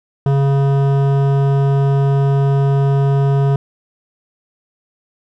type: tone with hard clipping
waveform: sine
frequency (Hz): 138.5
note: C#3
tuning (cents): -1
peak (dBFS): -13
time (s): 0.26-3.56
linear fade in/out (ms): 2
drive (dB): 14
effects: none